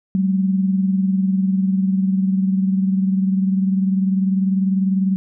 sine tone pair together, 189.91 / 210 Hz, F#3 / G#3, +45 / +19 cents, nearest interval major second, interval 174 cents, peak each -15 / -25 dBFS, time 0.15-5.16 s, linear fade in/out 0 ms, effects none

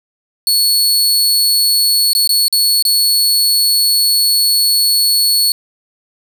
sawtooth tone with dropouts, 4400 Hz, C#8, 14 cents flat, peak -7 dBFS, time 0.47-5.52 s, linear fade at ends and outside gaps 1 ms, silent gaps 2.133-2.15 / 2.275-2.292 / 2.482-2.526 / 2.825-2.851 s, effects none

